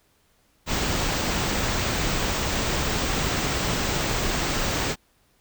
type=band-stop noise; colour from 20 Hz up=pink; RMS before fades=-25 dBFS; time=0.66-4.96 s; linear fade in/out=50 ms; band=8300 to 15000 Hz; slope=96 dB/octave; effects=pink hiss -64 dBFS RMS until 5.4 s